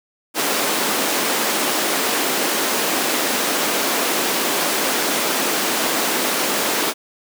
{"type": "high-pass noise", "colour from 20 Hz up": "pink", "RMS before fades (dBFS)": -20, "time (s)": [0.34, 6.94], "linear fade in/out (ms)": 50, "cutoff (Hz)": 250, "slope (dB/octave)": 24, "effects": []}